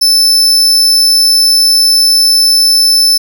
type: tone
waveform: 40% pulse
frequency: 5274 Hz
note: E8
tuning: in tune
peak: -4 dBFS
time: 0.01-3.18 s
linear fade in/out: 10 ms
effects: none